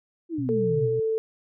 sine exponential sweep, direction down, 349.2 to 118.9 Hz, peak -26 dBFS, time 0.29-0.9 s, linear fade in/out 50 ms
sine tone with vibrato, 123.47 Hz, B2, in tune, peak -30 dBFS, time 0.38-1 s, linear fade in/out 5 ms, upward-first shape triangle, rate 3.7 Hz, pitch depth 17 cents each way
sine tone, 443.1 Hz, A4, 12 cents sharp, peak -22 dBFS, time 0.49-1.18 s, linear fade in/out 0 ms
effects none

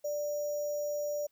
sine tone with sample-and-hold, 588 Hz, D5, 2 cents sharp, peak -31 dBFS, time 0.04-1.27 s, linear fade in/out 10 ms, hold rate 6300 Hz, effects white hiss -75 dBFS RMS until 1.31 s

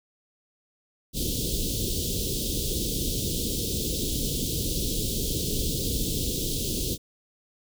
pink band-stop noise, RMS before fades -28 dBFS, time 1.13-6.98 s, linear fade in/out 50 ms, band 490 to 3200 Hz, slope 48 dB/octave, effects none

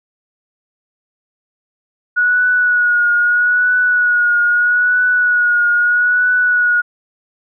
sine tone with vibrato, 1458 Hz, F#6, 26 cents flat, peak -10 dBFS, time 2.16-6.82 s, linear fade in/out 20 ms, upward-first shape triangle, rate 0.78 Hz, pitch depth 36 cents each way, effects none

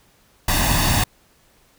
pink noise with comb filter, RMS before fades -18 dBFS, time 0.48-1.04 s, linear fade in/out 5 ms, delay 1.1 ms, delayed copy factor +0.7, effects pink hiss -57 dBFS RMS until 1.78 s

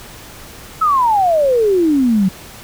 sine exponential sweep, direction down, 1318.5 to 181.8 Hz, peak -10 dBFS, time 0.81-2.29 s, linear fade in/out 10 ms, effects pink hiss -36 dBFS RMS until 2.63 s

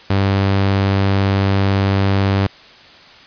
sawtooth tone, 98 Hz, G2, in tune, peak -9 dBFS, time 0.1-2.47 s, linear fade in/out 5 ms, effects white hiss -42 dBFS RMS until 3.26 s + resampled to 11025 Hz

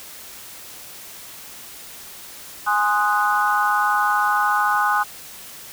sine chord, Ab dominant seventh, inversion none, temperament equal, 830.6 / 1046.5 / 1244.5 / 1480 Hz, Ab5 / C6 / Eb6 / Gb6, 0 / 0 / 0 / 0 cents, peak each -21 / -24 / -21 / -22 dBFS, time 2.66-5.04 s, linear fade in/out 20 ms, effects white hiss -39 dBFS RMS until 5.72 s

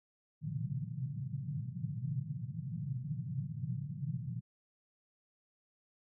pink band-pass noise, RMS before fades -39 dBFS, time 0.41-4.41 s, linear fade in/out 20 ms, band 120 to 160 Hz, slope 48 dB/octave, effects none

